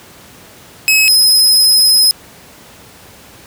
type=tone pair in turn; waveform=sawtooth; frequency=2564 / 5096 Hz; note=E7 / D#8; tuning=-49 / +41 cents; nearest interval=octave; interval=1190 cents; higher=second; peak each=-4 dBFS; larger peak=neither; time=0.88-1.08 / 1.08-2.11 s; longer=second; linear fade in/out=0 ms; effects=pink hiss -39 dBFS RMS until 3.46 s + high-pass 80 Hz 12 dB/octave